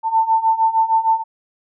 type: beating tone pair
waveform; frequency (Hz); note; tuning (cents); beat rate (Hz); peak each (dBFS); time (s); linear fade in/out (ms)
sine; 890 / 896.5; A5 / A5; +20 / +32; 6.5; -18 / -15; 0.03-1.24; 50
effects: none